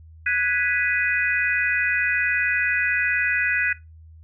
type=chord; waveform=sine; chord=G# minor seventh; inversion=third; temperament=equal; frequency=1480 / 1661.2 / 1975.5 / 2489 Hz; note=F#6 / G#6 / B6 / D#7; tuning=0 / 0 / 0 / 0 cents; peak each=-25 dBFS; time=0.26-3.73 s; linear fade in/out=5 ms; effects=noise-tail reverb RT60 0.2 s tail -17 dB re dry + added 80 Hz sine -43 dBFS peak until 4.23 s